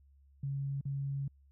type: tone with dropouts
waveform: sine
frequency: 138.59 Hz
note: C#3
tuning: in tune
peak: -33 dBFS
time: 0.43-1.28 s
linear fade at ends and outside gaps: 5 ms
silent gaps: 0.811-0.853 s
effects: added 69 Hz sine -60 dBFS peak until 1.51 s